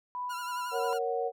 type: tone with tremolo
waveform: sine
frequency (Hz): 990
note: B5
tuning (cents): +4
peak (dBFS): -32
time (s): 0.15-0.93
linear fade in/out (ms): 0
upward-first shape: sine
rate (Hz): 2.9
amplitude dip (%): 40
type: tone with vibrato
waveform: sawtooth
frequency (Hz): 1396.9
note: F6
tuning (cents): 0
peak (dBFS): -35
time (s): 0.29-0.99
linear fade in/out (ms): 20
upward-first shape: triangle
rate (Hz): 11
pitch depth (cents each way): 68
type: chord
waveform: sine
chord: F# major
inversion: first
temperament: equal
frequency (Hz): 466.2 / 554.4 / 740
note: A#4 / C#5 / F#5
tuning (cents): 0 / 0 / 0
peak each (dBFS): -31 / -35 / -33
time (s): 0.71-1.32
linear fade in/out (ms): 50
effects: none